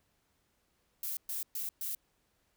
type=noise bursts; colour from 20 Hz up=violet; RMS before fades=-37 dBFS; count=4; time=1.03-1.95 s; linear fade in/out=2 ms; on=140 ms; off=120 ms; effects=pink hiss -75 dBFS RMS until 2.56 s